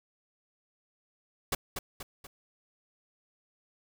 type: noise with echo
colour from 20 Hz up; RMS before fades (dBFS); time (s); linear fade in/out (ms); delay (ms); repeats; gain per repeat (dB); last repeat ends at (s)
pink; -29; 1.52-1.55; 5; 240; 3; -6; 2.27
effects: none